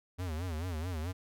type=tone with vibrato; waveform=square; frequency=84.2 Hz; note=E2; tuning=37 cents sharp; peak=-35 dBFS; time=0.18-1.13 s; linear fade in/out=20 ms; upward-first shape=sine; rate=4.6 Hz; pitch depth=170 cents each way; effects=none